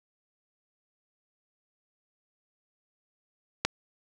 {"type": "click", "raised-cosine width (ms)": 0.2, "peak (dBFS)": -6, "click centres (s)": 3.65, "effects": []}